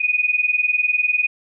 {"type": "tone pair together", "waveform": "sine", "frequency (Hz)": [2470, 2490], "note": ["D#7", "D#7"], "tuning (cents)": [-13, 1], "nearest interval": "unison", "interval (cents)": 14, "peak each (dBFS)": -19, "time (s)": [0, 1.27], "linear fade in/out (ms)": 10, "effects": []}